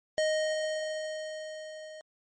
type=tone with level ramp; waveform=square; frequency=622 Hz; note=D#5; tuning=1 cent flat; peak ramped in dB=-25 to -44 dBFS; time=0.18-2.01 s; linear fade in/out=0 ms; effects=MP3 32 kbps